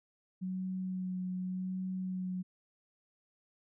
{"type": "tone with vibrato", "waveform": "sine", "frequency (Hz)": 185, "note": "F#3", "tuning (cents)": 0, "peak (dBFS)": -34, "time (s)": [0.41, 2.43], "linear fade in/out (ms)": 20, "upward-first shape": "sine", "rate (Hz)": 0.86, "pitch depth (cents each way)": 15, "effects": []}